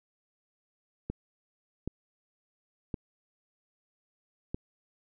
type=clicks; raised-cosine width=3 ms; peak=-20 dBFS; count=4; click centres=1.1 / 1.876 / 2.942 / 4.545 s; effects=none